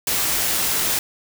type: noise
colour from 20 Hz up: white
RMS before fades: -21 dBFS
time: 0.07-0.99 s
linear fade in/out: 2 ms
effects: none